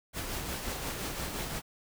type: noise with tremolo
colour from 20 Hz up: pink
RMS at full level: -35 dBFS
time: 0.13-1.62 s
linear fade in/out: 50 ms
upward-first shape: sine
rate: 5.7 Hz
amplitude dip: 35%
effects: none